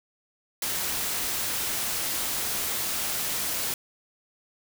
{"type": "noise", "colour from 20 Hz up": "white", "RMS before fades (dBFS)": -29, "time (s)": [0.62, 3.74], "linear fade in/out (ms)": 2, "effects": []}